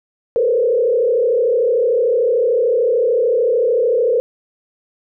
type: tone with frequency modulation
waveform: sine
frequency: 480 Hz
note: B4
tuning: 49 cents flat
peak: -12 dBFS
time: 0.36-4.2 s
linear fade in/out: 0 ms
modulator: 33.4 Hz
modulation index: 1.3
effects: none